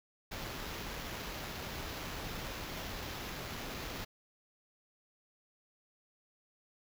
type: noise with sample-and-hold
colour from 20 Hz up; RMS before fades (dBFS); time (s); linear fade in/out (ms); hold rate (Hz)
pink; -42; 0.31-4.05; 10; 8820
effects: none